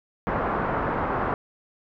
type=low-pass noise; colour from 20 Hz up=white; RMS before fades=-26 dBFS; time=0.27-1.34 s; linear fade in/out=0 ms; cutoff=1300 Hz; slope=24 dB/octave; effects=none